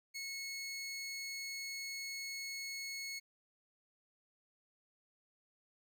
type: tone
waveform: 20% pulse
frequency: 2190 Hz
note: C#7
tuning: 22 cents flat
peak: -36 dBFS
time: 0.14-3.2 s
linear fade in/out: 20 ms
effects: none